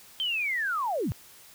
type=linear sweep; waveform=sine; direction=down; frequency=3157 to 74 Hz; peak=-26 dBFS; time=0.2-1.12 s; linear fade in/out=0 ms; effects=white hiss -52 dBFS RMS until 1.54 s